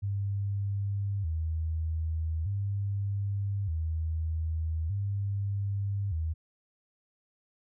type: tone with vibrato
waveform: sine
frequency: 89.5 Hz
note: F2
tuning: 43 cents sharp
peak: -28 dBFS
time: 0.02-6.34 s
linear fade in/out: 20 ms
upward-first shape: square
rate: 0.41 Hz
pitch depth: 190 cents each way
effects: none